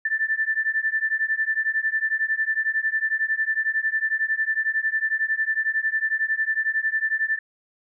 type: beating tone pair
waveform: sine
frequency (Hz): 1763 / 1774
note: A6 / A6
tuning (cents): +3 / +14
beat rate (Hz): 11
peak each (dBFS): -24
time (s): 0.05-7.39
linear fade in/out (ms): 5
effects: none